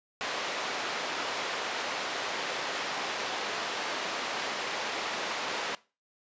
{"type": "band-pass noise", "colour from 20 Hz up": "pink", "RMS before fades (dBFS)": -34, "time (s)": [0.21, 5.75], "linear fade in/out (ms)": 0, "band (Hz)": [510, 4700], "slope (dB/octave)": 12, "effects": ["noise-tail reverb RT60 0.3 s tail -20 dB re dry", "resampled to 16000 Hz"]}